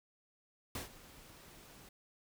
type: noise with ADSR envelope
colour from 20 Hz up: pink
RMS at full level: -40 dBFS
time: 0.75-1.89 s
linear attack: 3 ms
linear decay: 130 ms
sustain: -17 dB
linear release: 4 ms
effects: none